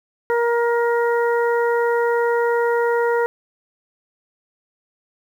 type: harmonic tone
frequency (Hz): 471.4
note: A#4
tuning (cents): +19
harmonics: 1 / 2 / 3 / 4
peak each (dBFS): -17 / -23 / -27 / -29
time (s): 0.3-3.26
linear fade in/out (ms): 0
effects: 8-bit